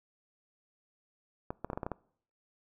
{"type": "clicks", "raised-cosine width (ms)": 1, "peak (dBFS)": -21, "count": 8, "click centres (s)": [1.505, 1.646, 1.701, 1.732, 1.775, 1.832, 1.865, 1.917], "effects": ["noise-tail reverb RT60 0.6 s tail -23 dB re dry"]}